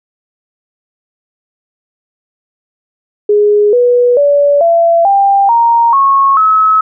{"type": "tone with pitch steps", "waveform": "sine", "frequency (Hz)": [415.3, 488.2, 573.9, 674.7, 793.1, 932.3, 1096, 1288.4], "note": ["G#4", "B4", "D5", "E5", "G5", "A#5", "C#6", "E6"], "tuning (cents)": [0, -20, -40, 40, 20, 0, -20, -40], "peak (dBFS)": -5, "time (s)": [3.29, 6.81], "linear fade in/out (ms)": 5, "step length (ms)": 440, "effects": []}